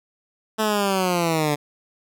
10% pulse linear sweep, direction down, 220 to 144.4 Hz, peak -11 dBFS, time 0.58-1.56 s, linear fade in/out 20 ms, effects none

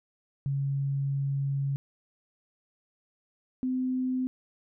sine tone pair in turn, 138.59 / 256.2 Hz, C#3 / C4, 0 / -36 cents, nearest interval major seventh, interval 1064 cents, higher second, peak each -26 dBFS, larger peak neither, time 0.46-1.76 / 3.63-4.27 s, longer first, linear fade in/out 0 ms, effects none

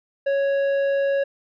sine tone with tanh clipping, 554.4 Hz, C#5, in tune, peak -20 dBFS, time 0.26-1.24 s, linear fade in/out 10 ms, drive 9 dB, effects none

